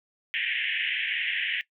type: band-pass noise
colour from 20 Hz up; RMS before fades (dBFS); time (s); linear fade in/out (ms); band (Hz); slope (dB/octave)
pink; -29; 0.34-1.61; 0; 1700 to 3200; 96
effects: noise-tail reverb RT60 0.1 s tail -18 dB re dry